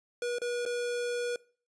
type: tone with dropouts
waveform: square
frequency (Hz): 483.2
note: B4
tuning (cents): -38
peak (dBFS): -31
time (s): 0.22-1.36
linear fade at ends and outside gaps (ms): 2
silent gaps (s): 0.385-0.417 / 0.653-0.661
effects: noise-tail reverb RT60 0.4 s tail -22 dB re dry + resampled to 22050 Hz